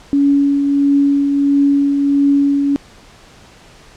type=tone with tremolo; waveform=sine; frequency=281.7 Hz; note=C#4; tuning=28 cents sharp; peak=-8 dBFS; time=0.13-2.76 s; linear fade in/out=0 ms; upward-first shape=triangle; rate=1.5 Hz; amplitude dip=40%; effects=pink hiss -43 dBFS RMS until 3.96 s + low-pass 7000 Hz 12 dB/octave